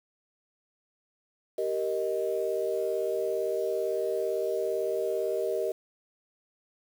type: chord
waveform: sine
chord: Eb major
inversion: first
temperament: just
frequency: 388.9 / 466.7 / 622.3 Hz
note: G4 / Bb4 / Eb5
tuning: -14 / +2 / 0 cents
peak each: -31 dBFS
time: 1.58-5.72 s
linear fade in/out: 5 ms
effects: 8-bit